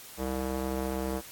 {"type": "tone with band-pass filter", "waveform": "square", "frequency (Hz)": 65.3, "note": "C2", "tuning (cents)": -3, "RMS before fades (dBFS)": -32, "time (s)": [0.17, 1.22], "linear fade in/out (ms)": 50, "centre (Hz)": 470, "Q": 0.95, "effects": ["white hiss -47 dBFS RMS until 1.31 s", "AAC 64 kbps"]}